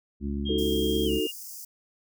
harmonic tone, 70.5 Hz, C#2, 30 cents sharp, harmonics 1 / 2 / 3 / 4 / 5, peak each -31 / -41 / -31 / -37 / -40 dBFS, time 0.2-1.21 s, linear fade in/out 50 ms
sine tone with pitch glide, 3230 to 2828 Hz, G#7 to F7, -49 to +21 cents, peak -32 dBFS, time 0.45-1.32 s, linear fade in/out 20 ms, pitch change -230 cents, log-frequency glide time 1.05-1.11 s
sine chord, D# diminished, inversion none, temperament equal with one note detuned, 311.1 / 370 / 443.3 Hz, D#4 / F#4 / A4, 0 / 0 / +13 cents, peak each -29 dBFS, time 0.49-1.27 s, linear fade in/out 5 ms
white high-pass noise, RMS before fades -41 dBFS, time 0.58-1.65 s, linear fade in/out 5 ms, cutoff 4800 Hz, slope 96 dB/octave
effects none

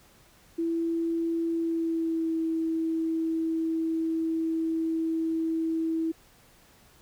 sine tone with pitch glide, 332.2 to 324.8 Hz, E4 to E4, +13 to -26 cents, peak -25 dBFS, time 0.58-6.12 s, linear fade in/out 10 ms, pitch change -39 cents, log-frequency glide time 1.51-2.37 s, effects pink hiss -58 dBFS RMS until 7.01 s

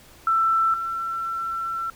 sine tone pair in turn, 1333 / 1346.2 Hz, E6 / E6, +19 / +36 cents, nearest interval unison, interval 17 cents, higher second, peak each -17 / -25 dBFS, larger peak first, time 0.27-0.74 / 0.74-1.9 s, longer second, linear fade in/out 2 ms, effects pink hiss -50 dBFS RMS until 1.95 s

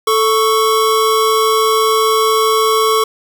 square tone pair together, 440 / 1111 Hz, A4 / C#6, 0 / +4 cents, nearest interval octave + major third, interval 1604 cents, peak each -14 dBFS, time 0.07-3.04 s, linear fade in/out 5 ms, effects none

